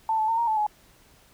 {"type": "tone with pitch steps", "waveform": "sine", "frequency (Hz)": [887, 869, 908, 935, 872, 844], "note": ["A5", "A5", "A#5", "A#5", "A5", "G#5"], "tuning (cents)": [14, -22, -46, 5, -16, 28], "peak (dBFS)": -21, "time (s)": [0.09, 0.666], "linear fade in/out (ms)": 2, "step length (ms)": 96, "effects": ["pink hiss -57 dBFS RMS until 1.33 s"]}